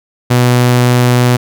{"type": "tone", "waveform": "sawtooth", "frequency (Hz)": 123.3, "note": "B2", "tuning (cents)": -2, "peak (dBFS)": -3, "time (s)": [0.3, 1.37], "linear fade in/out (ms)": 10, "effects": []}